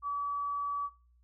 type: tone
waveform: sine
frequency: 1145 Hz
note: D6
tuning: 44 cents flat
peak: -31 dBFS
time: 0.02-0.9 s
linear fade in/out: 50 ms
effects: noise-tail reverb RT60 0.5 s tail -26 dB re dry + added 60 Hz sine -62 dBFS peak until 1.23 s